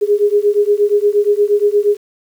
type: beating tone pair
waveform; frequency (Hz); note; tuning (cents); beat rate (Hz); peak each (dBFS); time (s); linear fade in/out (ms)
sine; 408.2 / 416.7; G#4 / G#4; -30 / +6; 8.5; -13; 0.01-1.97; 20
effects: 7-bit